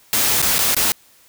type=noise with dropouts; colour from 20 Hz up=white; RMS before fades=-17 dBFS; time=0.13-0.92 s; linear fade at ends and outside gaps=0 ms; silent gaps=0.418-0.426 / 0.582-0.59 / 0.746-0.766 s; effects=white hiss -52 dBFS RMS until 1.28 s